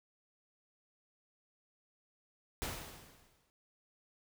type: noise with exponential decay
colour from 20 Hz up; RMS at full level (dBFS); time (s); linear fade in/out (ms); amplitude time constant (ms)
pink; -38; 2.62-3.5; 0; 190
effects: none